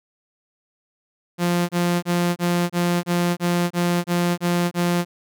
sawtooth tone bursts, 174.61 Hz, F3, in tune, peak -14 dBFS, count 11, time 1.38-5.05 s, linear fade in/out 50 ms, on 310 ms, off 26 ms, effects none

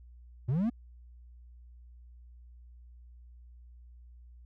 triangle linear sweep, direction up, 111.3 to 248.1 Hz, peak -24 dBFS, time 0.48-0.7 s, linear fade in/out 10 ms, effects added 60 Hz sine -50 dBFS peak until 4.45 s

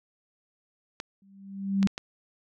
clicks, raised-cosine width 0.2 ms, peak -16 dBFS, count 4, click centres 1.001 / 1.829 / 1.873 / 1.979 s
sine tone with exponential growth, 196 Hz, G3, in tune, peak -17 dBFS, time 1.22-1.87 s, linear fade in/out 2 ms, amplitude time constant 140 ms
effects none

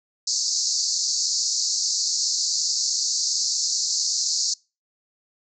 pink band-pass noise, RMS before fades -24 dBFS, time 0.27-4.54 s, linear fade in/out 5 ms, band 4300 to 7200 Hz, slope 96 dB/octave, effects noise-tail reverb RT60 0.3 s tail -26 dB re dry

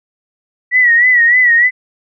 sine tone with vibrato, 1934 Hz, B6, 37 cents flat, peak -6 dBFS, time 0.71-1.71 s, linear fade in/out 50 ms, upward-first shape sine, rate 3.3 Hz, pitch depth 77 cents each way, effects none

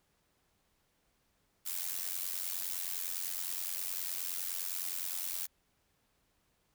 blue noise with amplitude modulation, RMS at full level -34 dBFS, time 1.65-5.47 s, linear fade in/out 20 ms, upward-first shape sine, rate 89.7 Hz, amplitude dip 85%, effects pink hiss -75 dBFS RMS until 6.74 s

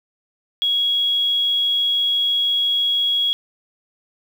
sine tone, 3322 Hz, G#7, in tune, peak -16 dBFS, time 0.62-3.33 s, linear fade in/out 0 ms, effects 7-bit

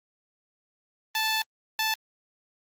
10% pulse tone bursts at uneven times, 877 Hz, A5, 6 cents flat, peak -16 dBFS, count 2, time 1.15-1.42 / 1.79-1.94 s, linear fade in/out 2 ms, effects Opus 24 kbps

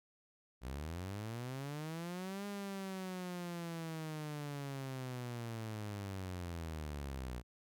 sawtooth linear two-way sweep, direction up then down, 58.9 to 203.7 to 58.9 Hz, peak -37 dBFS, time 0.61-7.43 s, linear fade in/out 50 ms, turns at 2.46 s, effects none

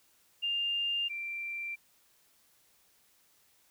sine tone pair in turn, 2803 / 2357 Hz, F7 / D7, +6 / +6 cents, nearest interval minor third, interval 300 cents, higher first, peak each -29 / -35 dBFS, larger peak first, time 0.42-1.09 / 1.09-1.76 s, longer neither, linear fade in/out 20 ms, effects white hiss -67 dBFS RMS until 3.7 s

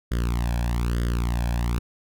sawtooth tone with flanger, 59 Hz, A#1, 22 cents sharp, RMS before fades -24 dBFS, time 0.11-1.79 s, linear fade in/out 10 ms, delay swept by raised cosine 0.6 to 1.22 ms, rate 1.1 Hz, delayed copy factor +0.95, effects none

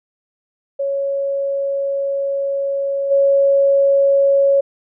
sine tone with level steps, 554.4 Hz, C#5, in tune, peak -17 / -10 dBFS, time 0.79-4.61 s, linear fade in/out 10 ms, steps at 3.1 s, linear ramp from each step 20 ms, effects none

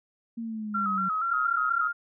sine linear sweep, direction down, 232.5 to 185 Hz, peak -31 dBFS, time 0.37-1.09 s, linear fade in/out 10 ms
sine tone with vibrato, 1318.5 Hz, E6, in tune, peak -25 dBFS, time 0.74-1.88 s, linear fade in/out 10 ms, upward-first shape square, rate 4.2 Hz, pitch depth 62 cents each way
sine tone, 1401 Hz, F6, 5 cents sharp, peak -27 dBFS, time 1.29-1.93 s, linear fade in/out 20 ms
effects none

